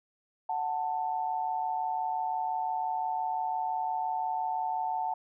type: tone pair together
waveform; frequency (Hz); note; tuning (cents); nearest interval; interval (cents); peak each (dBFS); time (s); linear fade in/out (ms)
sine; 740.2 / 886; F#5 / A5; 0 / +12; minor third; 312; -32 / -31; 0.49-5.14; 5
effects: none